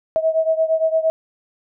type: beating tone pair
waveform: sine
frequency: 640 / 648.7 Hz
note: D#5 / E5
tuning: +49 / -28 cents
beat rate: 8.7 Hz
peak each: -17 / -20 dBFS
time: 0.16-1.1 s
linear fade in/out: 0 ms
effects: none